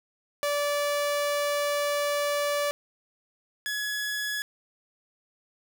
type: tone pair in turn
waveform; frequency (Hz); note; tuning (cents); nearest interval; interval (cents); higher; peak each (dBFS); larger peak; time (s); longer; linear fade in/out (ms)
sawtooth; 580 / 1689.5; D5 / G#6; -22 / +29; octave + perfect fifth; 1851; second; -21 / -25; first; 0.43-2.71 / 3.66-4.42; first; 0
effects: none